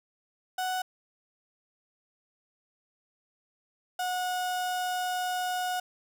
35% pulse tone pair in turn, 741 / 729.1 Hz, F#5 / F#5, +2 / -26 cents, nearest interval unison, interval 28 cents, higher first, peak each -27 dBFS, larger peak neither, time 0.58-0.82 / 3.99-5.8 s, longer second, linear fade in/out 5 ms, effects none

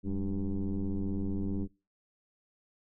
sine tone with frequency modulation, 104.3 Hz, G#2, 8 cents sharp, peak -28 dBFS, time 0.03-1.68 s, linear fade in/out 50 ms, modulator 95.6 Hz, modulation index 2.3, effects noise-tail reverb RT60 0.3 s tail -23 dB re dry + tanh soft clip ceiling -26 dBFS

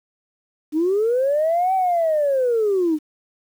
sine linear two-way sweep, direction up then down, 293.9 to 770 to 293.9 Hz, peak -15 dBFS, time 0.72-2.99 s, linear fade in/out 50 ms, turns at 1.74 s, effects tanh soft clip ceiling -12 dBFS + 8-bit

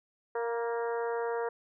harmonic tone with a mistuned harmonic, 233.1 Hz, A#3, in tune, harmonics 2 / 3 / 4 / 5 / 6 / 7 / 8, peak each -31 / -40 / -38 / -45 / -44 / -46 / -49 dBFS, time 0.35-1.49 s, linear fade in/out 5 ms, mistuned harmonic 4, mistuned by +17 cents, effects none

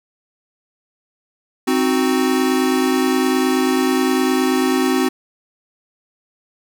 square chord, C diminished, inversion none, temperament equal, 261.6 / 311.1 / 370 Hz, C4 / Eb4 / Gb4, 0 / 0 / 0 cents, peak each -18 / -23 / -20 dBFS, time 1.67-5.09 s, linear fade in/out 10 ms, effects none

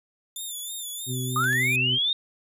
5% pulse tone with vibrato, 3544 Hz, A7, 12 cents sharp, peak -25 dBFS, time 0.36-1.76 s, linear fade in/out 2 ms, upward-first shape sine, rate 3.2 Hz, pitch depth 76 cents each way
harmonic tone, 126.7 Hz, B2, 45 cents sharp, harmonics 1 / 2 / 3, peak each -28 / -34 / -38 dBFS, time 1.06-1.99 s, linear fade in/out 50 ms
sine linear sweep, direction up, 1174.7 to 3729 Hz, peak -21 dBFS, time 1.36-2.13 s, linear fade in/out 2 ms
clicks, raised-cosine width 0.2 ms, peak -24 dBFS, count 2, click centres 1.442 / 1.53 s
effects resampled to 32000 Hz

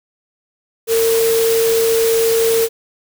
sine tone in noise, 454.6 Hz, A#4, 43 cents flat, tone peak -12 dBFS, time 0.87-2.69 s, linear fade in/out 50 ms, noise white, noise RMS -22 dBFS, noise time 0.87-2.69 s, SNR +7 dB, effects none

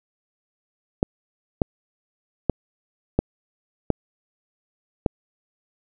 clicks, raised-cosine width 2 ms, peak -4 dBFS, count 6, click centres 1.029 / 1.618 / 2.497 / 3.19 / 3.903 / 5.062 s, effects none

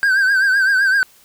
triangle tone with vibrato, 1568 Hz, G6, in tune, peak -10 dBFS, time 0.03-1.03 s, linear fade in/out 0 ms, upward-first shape triangle, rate 7.8 Hz, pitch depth 88 cents each way, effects white hiss -50 dBFS RMS until 1.24 s

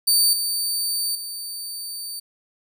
20% pulse tone with level steps, 4593 Hz, D8, 39 cents flat, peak -9 / -16 / -24 dBFS, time 0.07-2.2 s, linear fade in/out 10 ms, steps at 0.33 / 1.15 s, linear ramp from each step 2 ms, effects none

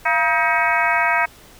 harmonic tone with a mistuned harmonic, 317.5 Hz, D#4, 35 cents sharp, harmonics 2 / 3 / 4 / 5 / 6 / 7 / 8, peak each -23 / -21 / -24 / -22 / -24 / -22 / -27 dBFS, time 0.05-1.26 s, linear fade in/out 10 ms, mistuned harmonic 2, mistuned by +140 cents, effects pink hiss -46 dBFS RMS until 1.59 s

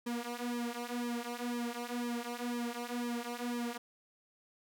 sawtooth tone with flanger, 240 Hz, B3, 49 cents flat, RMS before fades -38 dBFS, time 0.06-3.78 s, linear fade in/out 10 ms, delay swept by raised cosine 1.4 to 4.8 ms, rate 2 Hz, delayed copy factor -0.85, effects none

